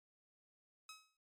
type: tone with exponential decay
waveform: 10% pulse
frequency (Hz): 1278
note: D#6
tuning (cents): +46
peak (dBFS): -40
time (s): 0.89-1.17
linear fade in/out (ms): 2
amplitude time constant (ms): 60
effects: noise-tail reverb RT60 0.1 s tail -19 dB re dry + MP3 64 kbps